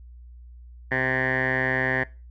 10% pulse tone with low-pass filter, 130 Hz, C3, 11 cents flat, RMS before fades -24 dBFS, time 0.91-2.04 s, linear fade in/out 10 ms, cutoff 1800 Hz, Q 9.6, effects noise-tail reverb RT60 0.3 s tail -21 dB re dry + added 60 Hz sine -42 dBFS peak until 2.3 s

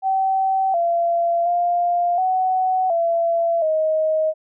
sine tone with pitch steps, 768 / 683 / 700 / 747 / 674 / 628 Hz, G5 / F5 / F5 / F#5 / E5 / D#5, -36 / -39 / +4 / +16 / +38 / +16 cents, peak -16 dBFS, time 0.02-4.34 s, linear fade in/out 50 ms, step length 720 ms, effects none

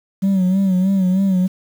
sine tone with vibrato, 189.1 Hz, F#3, 38 cents sharp, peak -10 dBFS, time 0.22-1.48 s, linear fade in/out 20 ms, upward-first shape sine, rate 3.2 Hz, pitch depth 68 cents each way, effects tanh soft clip ceiling -12 dBFS + 7-bit

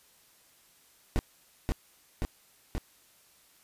brown noise with echo, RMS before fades -25 dBFS, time 1.16-1.19 s, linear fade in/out 0 ms, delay 530 ms, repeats 3, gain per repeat -2 dB, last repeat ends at 2.78 s, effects white hiss -62 dBFS RMS until 3.63 s + resampled to 32000 Hz

